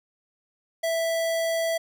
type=tone; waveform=square; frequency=659.3 Hz; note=E5; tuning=in tune; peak=-24 dBFS; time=0.83-1.78 s; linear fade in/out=10 ms; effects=none